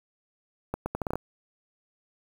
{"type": "accelerating click train", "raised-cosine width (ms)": 1, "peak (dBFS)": -15, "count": 8, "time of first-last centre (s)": [0.74, 1.156], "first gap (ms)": 120, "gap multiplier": 0.75, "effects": ["7-bit"]}